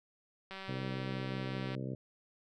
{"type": "click train", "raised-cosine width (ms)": 0.3, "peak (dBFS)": -29, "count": 239, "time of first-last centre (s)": [0.51, 1.75], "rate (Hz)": 192}
{"type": "harmonic tone", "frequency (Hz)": 65.41, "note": "C2", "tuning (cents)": 0, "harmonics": [2, 3, 4, 5, 6, 7, 8, 9], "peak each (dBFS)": [-39, -43, -45, -47, -49, -50, -51, -52], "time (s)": [0.68, 1.95], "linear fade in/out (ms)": 5}
{"effects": []}